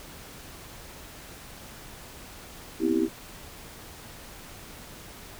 sine chord, C major seventh, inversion third, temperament just, 245.3 / 261.6 / 327 / 392.4 Hz, B3 / C4 / E4 / G4, -12 / 0 / -14 / +2 cents, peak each -30 / -30 / -24 / -28 dBFS, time 2.79-3.09 s, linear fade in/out 50 ms, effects pink hiss -45 dBFS RMS until 5.39 s

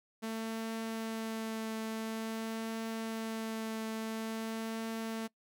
sawtooth tone with vibrato, 223 Hz, A3, 23 cents sharp, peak -32 dBFS, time 0.22-5.28 s, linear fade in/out 20 ms, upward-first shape triangle, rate 0.48 Hz, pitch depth 14 cents each way, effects noise-tail reverb RT60 0.1 s tail -22 dB re dry

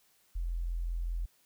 sine tone, 42.57 Hz, F1, 44 cents flat, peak -31 dBFS, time 0.35-1.26 s, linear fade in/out 10 ms, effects white hiss -68 dBFS RMS until 1.45 s

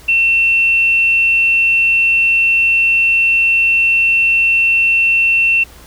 sine tone, 2700 Hz, E7, 41 cents sharp, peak -9 dBFS, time 0.08-5.64 s, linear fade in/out 10 ms, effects added 60 Hz sine -40 dBFS peak until 5.86 s + pink hiss -41 dBFS RMS until 5.86 s

